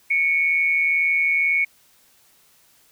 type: tone pair together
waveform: sine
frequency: 2217 / 2379 Hz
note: C#7 / D7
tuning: 0 / +22 cents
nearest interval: minor second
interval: 122 cents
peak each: -17 / -26 dBFS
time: 0.1-1.65 s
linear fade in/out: 10 ms
effects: white hiss -57 dBFS RMS until 2.91 s